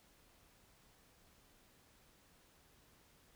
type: silence
effects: pink hiss -68 dBFS RMS until 3.35 s